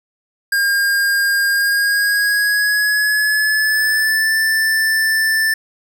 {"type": "tone with pitch glide", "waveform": "square", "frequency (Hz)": [1612, 1768.1], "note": ["G6", "A6"], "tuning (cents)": [48, 8], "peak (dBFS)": -14, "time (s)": [0.52, 5.54], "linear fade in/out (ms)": 5, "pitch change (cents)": 160, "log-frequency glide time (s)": [1.51, 4.37], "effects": []}